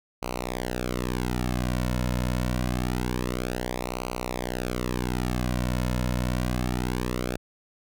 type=tone with flanger; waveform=sawtooth; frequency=61.74 Hz; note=B1; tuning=in tune; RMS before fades=-28 dBFS; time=0.22-7.37 s; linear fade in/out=5 ms; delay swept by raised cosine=0.57 to 2.57 ms; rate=0.26 Hz; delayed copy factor=-0.9; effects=none